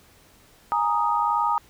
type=chord; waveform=sine; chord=Ab suspended second; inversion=none; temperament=equal; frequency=830.6 / 932.3 / 1244.5 Hz; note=Ab5 / Bb5 / Eb6; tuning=0 / 0 / 0 cents; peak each=-26 / -23 / -24 dBFS; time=0.72-1.58 s; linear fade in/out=0 ms; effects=pink hiss -55 dBFS RMS until 1.69 s